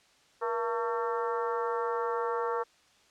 harmonic tone with a mistuned harmonic, 225.5 Hz, A3, 43 cents sharp, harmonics 2 / 3 / 4 / 5 / 6 / 7 / 8, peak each -31 / -42 / -35 / -36 / -38 / -48 / -47 dBFS, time 0.41-2.64 s, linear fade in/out 20 ms, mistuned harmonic 2, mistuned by +85 cents, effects white hiss -63 dBFS RMS until 3.1 s + low-pass 6000 Hz 12 dB/octave

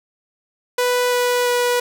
sawtooth tone with pitch steps, 493.9 / 491.1 / 488.2 Hz, B4 / B4 / B4, 0 / -10 / -20 cents, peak -12 dBFS, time 0.78-1.8 s, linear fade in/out 5 ms, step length 340 ms, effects none

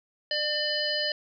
harmonic tone with a mistuned harmonic, 599 Hz, D5, 34 cents sharp, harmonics 1 / 3 / 5 / 7 / 8, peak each -32 / -32 / -32 / -32 / -32 dBFS, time 0.31-1.12 s, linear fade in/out 2 ms, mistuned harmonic 8, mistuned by +37 cents, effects none

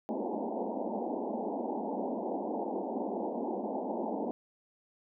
pink band-pass noise, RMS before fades -35 dBFS, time 0.09-4.31 s, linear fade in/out 0 ms, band 200 to 920 Hz, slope 96 dB/octave, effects none

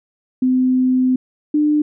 sine tone pair in turn, 255.9 / 299.6 Hz, C4 / D4, -38 / +35 cents, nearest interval minor third, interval 273 cents, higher second, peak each -12 dBFS, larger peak neither, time 0.42-1.16 / 1.54-1.82 s, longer first, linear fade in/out 5 ms, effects none

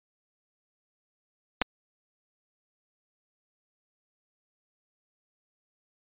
clicks, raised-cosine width 0.3 ms, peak -7 / -10 dBFS, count 2, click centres 1.616 / 1.62 s, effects resampled to 8000 Hz

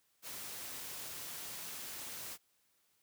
white noise, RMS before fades -45 dBFS, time 0.22-2.38 s, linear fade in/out 50 ms, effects white hiss -75 dBFS RMS until 3.02 s + high-pass 60 Hz 12 dB/octave

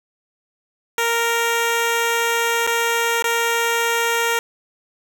10% pulse tone with dropouts, 464.9 Hz, A#4, 5 cents flat, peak -9 dBFS, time 0.98-4.39 s, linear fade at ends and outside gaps 1 ms, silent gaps 2.667-2.673 / 3.224-3.242 s, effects none

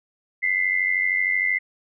sine tone pair together, 2007 / 2100 Hz, B6 / C7, +27 / +6 cents, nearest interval minor second, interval 79 cents, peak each -22 dBFS, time 0.42-1.59 s, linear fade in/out 20 ms, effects none

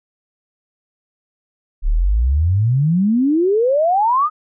sine exponential sweep, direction up, 33.07 to 1275 Hz, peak -12 dBFS, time 1.82-4.3 s, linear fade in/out 50 ms, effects none

